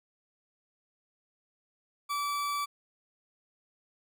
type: tone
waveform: 40% pulse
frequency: 1155 Hz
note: D6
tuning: 29 cents flat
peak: -29 dBFS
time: 2.09-2.66 s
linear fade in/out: 20 ms
effects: none